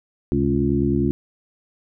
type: harmonic tone with a mistuned harmonic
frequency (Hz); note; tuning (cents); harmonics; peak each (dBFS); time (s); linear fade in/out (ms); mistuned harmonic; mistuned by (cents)
70; C#2; +18; 1 / 2 / 3 / 4 / 5; -26 / -24 / -23 / -22 / -23; 0.32-1.11; 0; 2; -100
effects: none